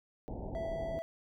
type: low-pass noise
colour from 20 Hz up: pink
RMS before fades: -41 dBFS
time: 0.28-0.99 s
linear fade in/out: 0 ms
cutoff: 890 Hz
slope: 96 dB/octave
type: tone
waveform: triangle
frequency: 659.3 Hz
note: E5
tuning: in tune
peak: -34 dBFS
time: 0.55-1.02 s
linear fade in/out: 0 ms
effects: none